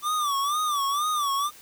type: tone with vibrato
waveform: square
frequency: 1169 Hz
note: D6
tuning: 8 cents flat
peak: -24 dBFS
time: 0.02-1.51 s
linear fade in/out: 50 ms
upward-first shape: sine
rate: 2.1 Hz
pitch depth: 110 cents each way
effects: white hiss -49 dBFS RMS until 1.61 s